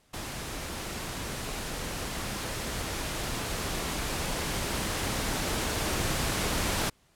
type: noise with level ramp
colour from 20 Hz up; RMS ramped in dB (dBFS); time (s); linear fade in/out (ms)
pink; -37 to -28; 0.13-6.9; 10
effects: pink hiss -65 dBFS RMS until 7.15 s + low-pass 12000 Hz 12 dB/octave